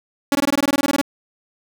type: tone bursts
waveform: sawtooth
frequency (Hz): 281.7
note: C#4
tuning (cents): +28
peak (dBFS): -11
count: 14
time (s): 0.32-1.014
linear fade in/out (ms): 2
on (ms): 31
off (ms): 20
effects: none